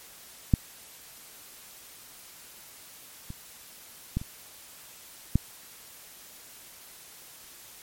clicks, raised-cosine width 5 ms, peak -6 / -25 / -14 / -26 / -8 dBFS, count 5, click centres 0.538 / 3.304 / 4.17 / 4.215 / 5.356 s, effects white hiss -49 dBFS RMS until 7.82 s + MP3 64 kbps

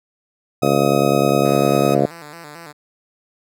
sawtooth tone, 1264 Hz, D#6, 27 cents sharp, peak -21 dBFS, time 0.62-1.95 s, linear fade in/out 10 ms
harmonic tone, 69.9 Hz, C#2, 15 cents sharp, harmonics 2 / 3 / 4 / 5 / 6 / 7 / 8 / 9 / 10, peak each -22 / -22 / -22 / -22 / -22 / -22 / -22 / -22 / -22 dBFS, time 0.62-2.06 s, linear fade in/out 5 ms
clicks, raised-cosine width 0.5 ms, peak -26 dBFS, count 3, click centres 0.666 / 1.292 / 1.562 s
5% pulse tone with vibrato, 158 Hz, D#3, 27 cents sharp, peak -24 dBFS, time 1.44-2.73 s, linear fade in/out 20 ms, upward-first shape square, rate 4.5 Hz, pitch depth 110 cents each way
effects none

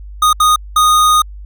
square tone bursts at uneven times, 1237 Hz, D#6, 10 cents flat, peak -8 dBFS, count 3, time 0.22-0.33 / 0.4-0.56 / 0.76-1.22 s, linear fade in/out 5 ms, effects added 50 Hz sine -28 dBFS peak until 1.45 s

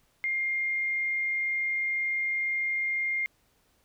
sine tone, 2117 Hz, C7, 20 cents sharp, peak -26 dBFS, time 0.24-3.26 s, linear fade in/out 0 ms, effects pink hiss -68 dBFS RMS until 3.84 s

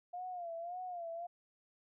sine tone with vibrato, 700 Hz, F5, 4 cents sharp, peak -40 dBFS, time 0.13-1.27 s, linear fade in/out 10 ms, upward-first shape sine, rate 1.8 Hz, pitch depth 91 cents each way, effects none

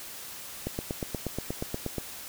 click train, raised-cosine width 2 ms, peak -17 dBFS, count 12, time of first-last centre 0.67-1.983 s, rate 8.38 Hz, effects white hiss -42 dBFS RMS until 2.28 s

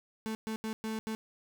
35% pulse tone bursts at uneven times, 220 Hz, A3, in tune, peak -32 dBFS, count 5, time 0.26-0.35 / 0.47-0.56 / 0.64-0.73 / 0.84-0.99 / 1.07-1.15 s, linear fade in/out 0 ms, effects none

